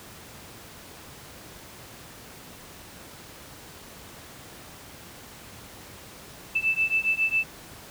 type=beating tone pair; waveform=sine; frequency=2637 / 2644.3 Hz; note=E7 / E7; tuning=0 / +5 cents; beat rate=7.3 Hz; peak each=-25 dBFS; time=6.55-7.44 s; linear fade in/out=10 ms; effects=pink hiss -45 dBFS RMS until 7.9 s + high-pass 60 Hz 12 dB/octave